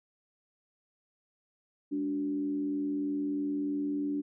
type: tone with frequency modulation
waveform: sine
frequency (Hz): 290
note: D4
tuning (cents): -22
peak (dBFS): -29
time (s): 1.91-4.22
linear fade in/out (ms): 20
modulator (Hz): 83.1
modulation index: 0.44
effects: none